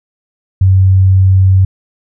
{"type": "tone", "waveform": "sine", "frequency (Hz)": 94.8, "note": "F#2", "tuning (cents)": 43, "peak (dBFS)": -4, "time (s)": [0.61, 1.65], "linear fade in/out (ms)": 5, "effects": []}